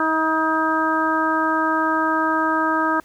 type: harmonic tone with a mistuned harmonic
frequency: 318.2 Hz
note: D#4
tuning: 39 cents sharp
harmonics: 1 / 2 / 3 / 4 / 5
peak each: -23 / -27 / -23 / -22 / -24 dBFS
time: 0-3 s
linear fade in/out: 2 ms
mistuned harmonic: 4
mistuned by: -19 cents
effects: pink hiss -54 dBFS RMS until 3.04 s